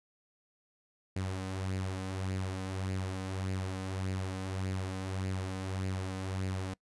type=tone with flanger; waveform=sawtooth; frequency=94.5 Hz; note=F#2; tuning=37 cents sharp; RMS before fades=-36 dBFS; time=1.16-6.74 s; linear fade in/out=5 ms; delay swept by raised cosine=0.42 to 4.02 ms; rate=1.7 Hz; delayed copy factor=+0.5; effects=noise-tail reverb RT60 0.1 s tail -24 dB re dry + resampled to 24000 Hz